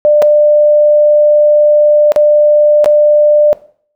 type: tone with dropouts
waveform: sine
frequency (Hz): 596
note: D5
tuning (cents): +25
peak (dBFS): -4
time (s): 0.05-3.53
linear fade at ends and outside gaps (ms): 0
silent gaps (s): 0.22-0.224 / 2.12-2.161 / 2.844-2.859
effects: noise-tail reverb RT60 0.5 s tail -17 dB re dry